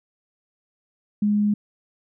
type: tone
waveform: sine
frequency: 207.7 Hz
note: G#3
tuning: in tune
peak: -17 dBFS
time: 1.22-1.54 s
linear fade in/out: 5 ms
effects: none